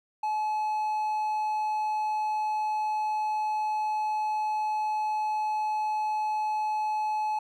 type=tone; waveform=triangle; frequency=856 Hz; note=A5; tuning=48 cents flat; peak=-24 dBFS; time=0.23-7.39 s; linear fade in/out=5 ms; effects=none